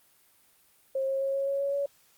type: tone with pitch steps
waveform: sine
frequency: 535 / 539.7 / 544.4 / 549.1 / 553.9 / 558.7 / 563.5 Hz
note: C5 / C#5 / C#5 / C#5 / C#5 / C#5 / C#5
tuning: +38 / -46 / -31 / -17 / -1 / +13 / +28 cents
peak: -26 dBFS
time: 0.95-1.86 s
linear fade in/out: 5 ms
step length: 130 ms
effects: white hiss -63 dBFS RMS until 2.17 s + Opus 32 kbps